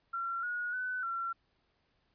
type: tone with pitch steps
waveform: sine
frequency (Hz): 1366 / 1450 / 1500 / 1361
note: F6 / F#6 / F#6 / F6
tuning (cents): -39 / -35 / +23 / -45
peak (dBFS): -33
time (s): 0.13-1.33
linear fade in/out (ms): 10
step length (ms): 300
effects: pink hiss -75 dBFS RMS until 2.14 s + resampled to 11025 Hz